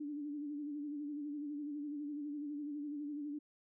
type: tone with vibrato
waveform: sine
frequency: 292.9 Hz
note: D4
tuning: 5 cents flat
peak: -39 dBFS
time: 0-3.39 s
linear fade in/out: 10 ms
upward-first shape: sine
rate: 12 Hz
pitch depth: 53 cents each way
effects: none